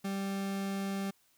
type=tone; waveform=40% pulse; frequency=196 Hz; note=G3; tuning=in tune; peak=-32 dBFS; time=0.04-1.11 s; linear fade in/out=10 ms; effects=white hiss -69 dBFS RMS until 1.37 s